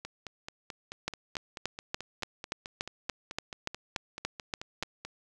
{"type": "two click trains", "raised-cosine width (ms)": 0.2, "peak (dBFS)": [-14, -22], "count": [14, 24], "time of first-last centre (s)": [[1.08, 4.826], [0.05, 5.05]], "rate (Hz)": [3.47, 4.6], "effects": []}